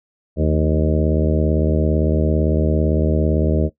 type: harmonic tone with a mistuned harmonic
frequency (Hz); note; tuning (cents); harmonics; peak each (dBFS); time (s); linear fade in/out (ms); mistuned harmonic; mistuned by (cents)
77.78; D#2; 0; 1 / 2 / 3 / 4 / 5 / 6 / 7 / 8; -18 / -21 / -23 / -24 / -25 / -26 / -26 / -27; 0.36-3.7; 50; 3; -65
effects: noise-tail reverb RT60 0.1 s tail -17 dB re dry